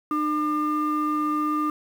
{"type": "tone pair together", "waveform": "sine", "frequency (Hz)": [302.6, 1201.3], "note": ["D#4", "D6"], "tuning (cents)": [-48, 39], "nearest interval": "2 octaves", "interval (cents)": 2387, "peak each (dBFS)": -23, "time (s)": [0.11, 1.7], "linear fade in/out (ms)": 2, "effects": ["tanh soft clip ceiling -17 dBFS", "8-bit"]}